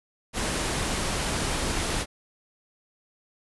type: low-pass noise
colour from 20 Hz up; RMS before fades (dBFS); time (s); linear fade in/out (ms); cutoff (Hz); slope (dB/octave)
pink; -28; 0.33-2.06; 50; 11000; 96
effects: none